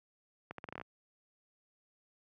accelerating click train, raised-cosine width 0.5 ms, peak -27 dBFS, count 9, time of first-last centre 0.51-0.814 s, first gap 73 ms, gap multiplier 0.8, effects high-pass 100 Hz 12 dB/octave

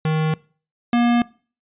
square tone pair in turn, 156.7 / 238.5 Hz, D#3 / A#3, +13 / +40 cents, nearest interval perfect fifth, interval 727 cents, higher second, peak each -18 / -15 dBFS, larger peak second, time 0.05-0.34 / 0.93-1.22 s, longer neither, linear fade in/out 2 ms, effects noise-tail reverb RT60 0.4 s tail -22 dB re dry + resampled to 8000 Hz

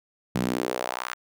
sawtooth tone with high-pass filter sweep, 62 Hz, B1, 7 cents sharp, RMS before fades -29 dBFS, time 0.35-1.14 s, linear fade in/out 5 ms, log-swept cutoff 160 to 1400 Hz, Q 2, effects none

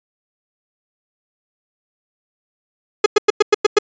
45% pulse tone bursts, 419.4 Hz, G#4, 17 cents sharp, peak -7 dBFS, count 7, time 3.04-3.787 s, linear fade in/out 5 ms, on 21 ms, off 100 ms, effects resampled to 16000 Hz

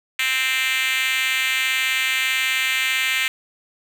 5% pulse tone with high-pass filter, 261.6 Hz, C4, in tune, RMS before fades -21 dBFS, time 0.19-3.28 s, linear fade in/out 2 ms, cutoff 2200 Hz, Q 2.4, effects none

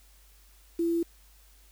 sine tone with quantisation, 337 Hz, E4, 38 cents sharp, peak -24 dBFS, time 0.79-1.03 s, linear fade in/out 5 ms, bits 8, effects added 50 Hz sine -56 dBFS peak until 1.71 s + white hiss -61 dBFS RMS until 1.71 s

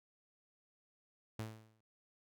sawtooth tone with exponential decay, 110 Hz, A2, in tune, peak -35 dBFS, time 1.39-1.81 s, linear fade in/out 5 ms, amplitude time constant 91 ms, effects none

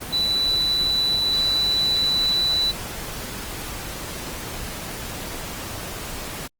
sine tone in noise, 3970 Hz, B7, 8 cents sharp, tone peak -18 dBFS, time 0.12-2.72 s, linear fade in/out 20 ms, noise pink, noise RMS -32 dBFS, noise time 0-6.48 s, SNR +11 dB, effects Opus 24 kbps

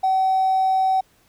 triangle tone with hard clipping, 760 Hz, F#5, 46 cents sharp, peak -16 dBFS, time 0.03-1.01 s, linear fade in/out 10 ms, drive 3 dB, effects pink hiss -59 dBFS RMS until 1.28 s

